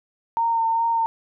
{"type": "tone with vibrato", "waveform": "sine", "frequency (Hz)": 915, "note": "A#5", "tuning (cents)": -32, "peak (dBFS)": -18, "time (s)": [0.37, 1.06], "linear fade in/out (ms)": 0, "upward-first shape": "sine", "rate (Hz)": 2.5, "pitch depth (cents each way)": 18, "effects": []}